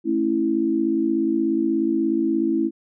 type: chord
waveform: sine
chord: A major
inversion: none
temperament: equal with one note detuned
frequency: 220 / 272.9 / 329.6 Hz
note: A3 / C#4 / E4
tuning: 0 / -27 / 0 cents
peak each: -26 / -24 / -20 dBFS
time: 0.04-2.71 s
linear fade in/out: 50 ms
effects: none